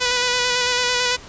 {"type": "tone with vibrato", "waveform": "5% pulse", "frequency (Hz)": 493.9, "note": "B4", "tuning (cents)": 0, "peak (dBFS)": -6, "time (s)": [0, 1.17], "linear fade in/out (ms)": 20, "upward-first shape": "square", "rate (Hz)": 9, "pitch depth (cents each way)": 18, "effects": ["pink hiss -40 dBFS RMS until 1.28 s", "resampled to 16000 Hz"]}